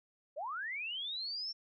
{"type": "linear sweep", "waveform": "sine", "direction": "up", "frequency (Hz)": [523.3, 5490], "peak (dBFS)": -37, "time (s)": [0.36, 1.53], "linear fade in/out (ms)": 20, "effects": []}